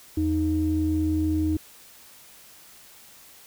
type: tone pair together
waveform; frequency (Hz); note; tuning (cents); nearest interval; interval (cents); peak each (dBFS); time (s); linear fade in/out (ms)
sine; 83.43 / 311.1; E2 / D#4; +21 / 0; octave + major seventh; 2279; -25 / -22; 0.17-1.57; 5
effects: tanh soft clip ceiling -13 dBFS + white hiss -50 dBFS RMS until 3.46 s